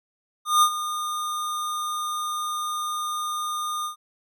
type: tone with ADSR envelope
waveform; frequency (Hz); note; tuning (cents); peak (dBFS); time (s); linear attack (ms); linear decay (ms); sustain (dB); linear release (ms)
square; 1218; D#6; -37; -14; 0.45-3.96; 170; 73; -13; 110
effects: none